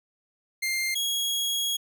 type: tone pair in turn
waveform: sawtooth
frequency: 2105 / 3312 Hz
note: C7 / G#7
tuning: +10 / -5 cents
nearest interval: minor sixth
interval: 785 cents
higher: second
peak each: -22 dBFS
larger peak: neither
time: 0.62-0.95 / 0.95-1.77 s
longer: second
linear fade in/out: 10 ms
effects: none